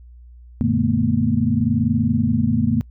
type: tone cluster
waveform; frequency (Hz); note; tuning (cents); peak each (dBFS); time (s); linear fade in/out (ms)
sine; 94.7 / 119.3 / 149.3 / 220.1 / 240.8; F#2 / A#2 / D3 / A3 / B3; +41 / +41 / +29 / +1 / -44; -24 / -25 / -24 / -20 / -20; 0.61-2.81; 0
effects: noise-tail reverb RT60 0.1 s tail -25 dB re dry + added 60 Hz sine -40 dBFS peak until 2.9 s